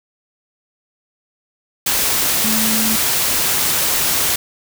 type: tone in noise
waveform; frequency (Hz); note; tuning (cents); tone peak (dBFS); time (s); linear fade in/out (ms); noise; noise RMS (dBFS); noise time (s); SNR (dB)
sine; 219.8; A3; -2; -20; 2.44-2.96; 5; white; -17; 1.86-4.36; -6
effects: none